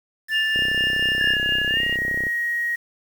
triangle tone, 1760 Hz, A6, in tune, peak -19 dBFS, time 0.28-1.37 s, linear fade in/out 50 ms
sine tone with tremolo, 2820 Hz, F7, 16 cents sharp, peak -20 dBFS, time 0.31-1.97 s, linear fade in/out 50 ms, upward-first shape sine, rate 4.3 Hz, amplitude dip 50%
click train, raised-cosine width 2 ms, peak -19 dBFS, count 56, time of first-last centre 0.56-2.268 s, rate 32.2 Hz
sine tone with pitch glide, 1692 to 1888.3 Hz, G#6 to A#6, +32 to +22 cents, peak -21 dBFS, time 1.2-2.76 s, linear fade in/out 10 ms, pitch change +190 cents, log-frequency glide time 1.67-1.82 s
effects 7-bit

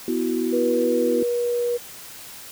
sine chord, B suspended fourth, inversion none, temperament just, 246.9 / 329.3 / 370.4 Hz, B3 / E4 / F#4, 0 / -2 / +2 cents, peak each -25 dBFS, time 0.08-1.23 s, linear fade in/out 2 ms
sine tone with pitch glide, 484.7 to 480.8 Hz, B4 to B4, -32 to -46 cents, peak -20 dBFS, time 0.52-1.78 s, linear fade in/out 20 ms, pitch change -14 cents, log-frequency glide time 0.99-1.14 s
effects white hiss -40 dBFS RMS until 2.51 s

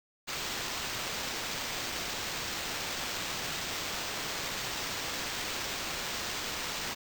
blue noise with sample-and-hold, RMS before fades -36 dBFS, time 0.27-6.95 s, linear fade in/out 20 ms, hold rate 11025 Hz, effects none

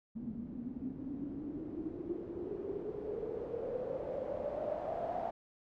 white noise with low-pass filter sweep, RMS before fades -40 dBFS, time 0.15-5.31 s, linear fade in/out 10 ms, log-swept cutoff 220 to 710 Hz, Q 8.6, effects none

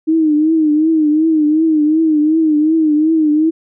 sine tone with vibrato, 311.1 Hz, D#4, in tune, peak -9 dBFS, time 0.07-3.51 s, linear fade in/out 20 ms, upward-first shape triangle, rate 2.7 Hz, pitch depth 89 cents each way, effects none

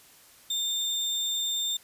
sine tone with sample-and-hold, 3609 Hz, A7, 43 cents sharp, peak -26 dBFS, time 0.5-1.77 s, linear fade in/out 5 ms, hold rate 11025 Hz, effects white hiss -55 dBFS RMS until 1.83 s + resampled to 32000 Hz

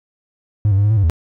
triangle tone with pitch steps, 104.9 / 96.8 / 101.3 / 104.7 / 111 / 99.9 / 80.9 Hz, G#2 / G2 / G#2 / G#2 / A2 / G2 / E2, +18 / -21 / -43 / +15 / +16 / +33 / -32 cents, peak -8 dBFS, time 0.65-1.098 s, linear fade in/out 0 ms, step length 64 ms, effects tanh soft clip ceiling -6 dBFS

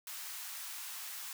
white high-pass noise, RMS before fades -44 dBFS, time 0.07-1.33 s, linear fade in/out 2 ms, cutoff 840 Hz, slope 24 dB/octave, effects none

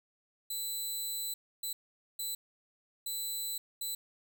10% pulse tone bursts at uneven times, 4000 Hz, B7, 21 cents sharp, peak -27 dBFS, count 5, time 0.5-1.34 / 1.63-1.73 / 2.19-2.35 / 3.06-3.58 / 3.81-3.95 s, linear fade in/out 5 ms, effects none

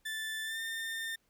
30% pulse tone with pitch glide, 1760 to 1808.4 Hz, A6 to A6, 0 to +47 cents, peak -33 dBFS, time 0.05-1.16 s, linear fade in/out 10 ms, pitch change +47 cents, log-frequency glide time 0.44-0.59 s, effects pink hiss -74 dBFS RMS until 1.29 s

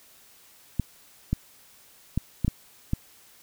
clicks, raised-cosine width 5 ms, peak -11 dBFS, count 6, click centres 0.797 / 1.33 / 2.176 / 2.447 / 2.48 / 2.934 s, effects white hiss -55 dBFS RMS until 3.42 s

